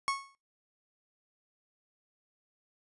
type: tone with exponential decay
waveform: 30% pulse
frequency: 1100 Hz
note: C#6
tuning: 14 cents flat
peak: -23 dBFS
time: 0.08-0.35 s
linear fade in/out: 0 ms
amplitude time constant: 57 ms
effects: noise-tail reverb RT60 0.2 s tail -20 dB re dry + resampled to 24000 Hz